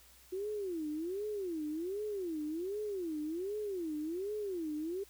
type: tone with vibrato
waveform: sine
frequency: 357.6 Hz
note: F4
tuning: 41 cents sharp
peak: -35 dBFS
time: 0.32-5.04 s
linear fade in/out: 10 ms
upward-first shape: sine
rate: 1.3 Hz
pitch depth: 300 cents each way
effects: added 60 Hz sine -65 dBFS peak until 5.09 s + white hiss -61 dBFS RMS until 5.09 s